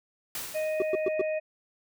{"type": "noise with exponential decay", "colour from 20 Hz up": "white", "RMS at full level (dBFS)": -33, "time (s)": [0.35, 1.14], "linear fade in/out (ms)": 2, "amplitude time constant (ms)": 170}
{"type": "harmonic tone", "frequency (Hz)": 622, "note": "D#5", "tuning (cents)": -1, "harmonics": [1, 3, 4], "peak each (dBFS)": [-27, -44, -39], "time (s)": [0.54, 1.4], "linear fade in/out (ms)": 20}
{"type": "tone bursts", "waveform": "triangle", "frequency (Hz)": 382.2, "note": "G4", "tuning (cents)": -44, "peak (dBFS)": -21, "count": 4, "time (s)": [0.8, 1.214], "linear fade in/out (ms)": 2, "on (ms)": 21, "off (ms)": 110}
{"effects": []}